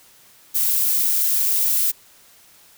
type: noise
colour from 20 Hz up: violet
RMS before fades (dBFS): -19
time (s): 0.54-1.92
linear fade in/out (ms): 20
effects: white hiss -51 dBFS RMS until 2.77 s